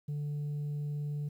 sine tone, 146.83 Hz, D3, in tune, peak -30 dBFS, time 0.08-1.29 s, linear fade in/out 10 ms, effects tanh soft clip ceiling -32 dBFS + 11-bit

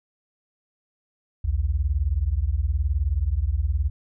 sine beating tone pair, 60.7 / 79.7 Hz, B1 / D#2, -29 / +42 cents, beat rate 19 Hz, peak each -23 dBFS, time 1.44-3.9 s, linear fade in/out 10 ms, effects none

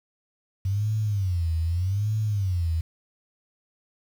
sine tone with vibrato, 94 Hz, F#2, 28 cents sharp, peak -22 dBFS, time 0.65-2.81 s, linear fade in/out 5 ms, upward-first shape sine, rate 0.82 Hz, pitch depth 250 cents each way, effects 8-bit

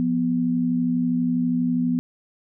sine tone pair together, 174.58 / 246.9 Hz, F3 / B3, 0 / 0 cents, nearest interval tritone, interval 600 cents, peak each -25 / -20 dBFS, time 0-1.99 s, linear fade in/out 0 ms, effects none

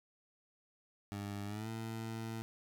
20% pulse tone with pitch glide, 101.4 to 112.51 Hz, G#2 to A2, -41 to +39 cents, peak -35 dBFS, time 1.12-2.42 s, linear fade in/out 0 ms, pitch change +180 cents, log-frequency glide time 1.46-1.69 s, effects none

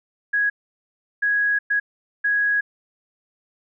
sine tone bursts at uneven times, 1661.2 Hz, G#6, in tune, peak -17 dBFS, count 4, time 0.33-0.5 / 1.22-1.59 / 1.7-1.8 / 2.24-2.61 s, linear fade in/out 10 ms, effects none

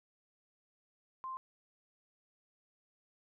sine tone, 1046.5 Hz, C6, in tune, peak -39 dBFS, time 1.24-1.37 s, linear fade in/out 0 ms, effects none

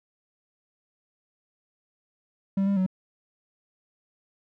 triangle tone with pitch steps, 195.1 / 198.9 / 186.9 Hz, G3 / G3 / F#3, -8 / +25 / +18 cents, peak -19 dBFS, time 2.57-2.864 s, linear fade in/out 5 ms, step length 98 ms, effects none

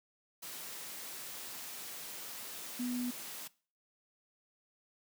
sine tone in noise, 246.2 Hz, B3, 5 cents flat, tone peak -33 dBFS, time 2.79-3.11 s, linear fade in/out 10 ms, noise white, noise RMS -45 dBFS, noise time 0.42-3.48 s, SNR +9 dB, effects noise-tail reverb RT60 0.4 s tail -21 dB re dry + high-pass 150 Hz 12 dB/octave

